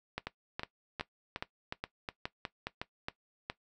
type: two click trains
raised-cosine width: 0.3 ms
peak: -20 / -19 dBFS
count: 8 / 9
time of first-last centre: 0.27-2.815 / 0.18-3.5 s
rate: 2.75 / 2.41 Hz
effects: noise-tail reverb RT60 0.1 s tail -17 dB re dry